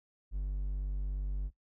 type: tone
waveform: triangle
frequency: 48.55 Hz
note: G1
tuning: 16 cents flat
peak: -30 dBFS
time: 0.31-1.51 s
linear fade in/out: 50 ms
effects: noise-tail reverb RT60 0.1 s tail -19 dB re dry